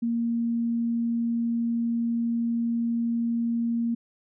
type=tone; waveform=sine; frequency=233.1 Hz; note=A#3; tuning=in tune; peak=-23 dBFS; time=0.02-3.95 s; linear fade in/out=10 ms; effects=none